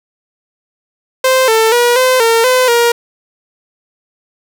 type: tone with pitch steps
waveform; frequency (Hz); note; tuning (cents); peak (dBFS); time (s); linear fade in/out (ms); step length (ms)
sawtooth; 520 / 445.8 / 481.4 / 513 / 457.2 / 509 / 472.1; C5 / A4 / B4 / C5 / A#4 / C5 / A#4; -11 / +23 / -44 / -34 / -34 / -48 / +22; -4; 1.24-2.92; 5; 240
effects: none